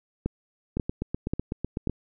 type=two click trains; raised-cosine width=3 ms; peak=-13 / -15 dBFS; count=4 / 10; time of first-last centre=0.26-1.873 / 0.77-1.896 s; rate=1.86 / 7.99 Hz; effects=none